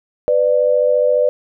sine tone pair together, 499.5 / 594 Hz, B4 / D5, +20 / +20 cents, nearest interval minor third, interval 300 cents, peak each -14 dBFS, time 0.28-1.29 s, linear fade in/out 0 ms, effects none

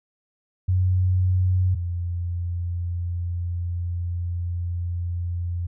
sine tone pair in turn, 91.9 / 87.16 Hz, F#2 / F2, -11 / -3 cents, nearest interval minor second, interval 92 cents, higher first, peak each -17 / -24 dBFS, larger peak first, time 0.68-1.75 / 1.75-5.67 s, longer second, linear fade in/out 10 ms, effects none

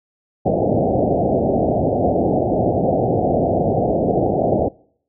white low-pass noise, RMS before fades -17 dBFS, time 0.45-4.69 s, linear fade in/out 10 ms, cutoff 760 Hz, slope 96 dB/octave, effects noise-tail reverb RT60 0.6 s tail -24 dB re dry + high-pass 80 Hz 12 dB/octave

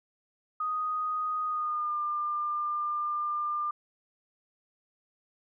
sine tone with pitch glide, 1244.5 to 1197.9 Hz, D#6 to D6, 0 to +34 cents, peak -28 dBFS, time 0.6-3.71 s, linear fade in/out 5 ms, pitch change -66 cents, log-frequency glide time 1.45-1.98 s, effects none

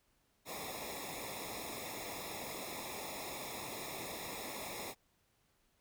pink noise with comb filter, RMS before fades -44 dBFS, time 0.45-4.95 s, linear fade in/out 50 ms, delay 0.66 ms, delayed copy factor -0.95, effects pink hiss -75 dBFS RMS until 5.8 s

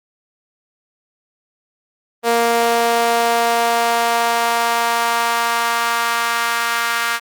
sawtooth tone with high-pass filter sweep, 233.5 Hz, A#3, 3 cents sharp, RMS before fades -17 dBFS, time 2.23-7.2 s, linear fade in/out 50 ms, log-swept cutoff 530 to 1400 Hz, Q 1.9, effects Opus 24 kbps

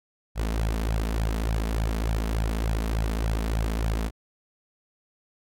sawtooth tone with flanger, 54.8 Hz, A1, 6 cents flat, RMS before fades -26 dBFS, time 0.35-4.11 s, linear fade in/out 50 ms, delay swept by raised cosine 1.2 to 4.7 ms, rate 3.4 Hz, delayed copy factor +0.7, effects AAC 64 kbps

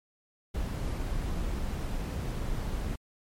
brown noise, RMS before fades -32 dBFS, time 0.54-2.96 s, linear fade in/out 10 ms, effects MP3 64 kbps

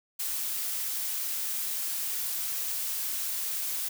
blue noise, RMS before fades -32 dBFS, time 0.19-3.89 s, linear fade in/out 10 ms, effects none

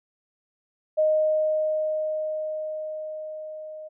sine tone with level ramp, 620 Hz, D#5, 6 cents flat, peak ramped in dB -17 to -36 dBFS, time 0.97-3.89 s, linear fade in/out 20 ms, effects none

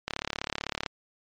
click train, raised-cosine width 0.2 ms, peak -11 dBFS, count 29, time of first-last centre 0.08-0.862 s, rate 35.8 Hz, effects low-pass 5000 Hz 12 dB/octave + MP3 96 kbps

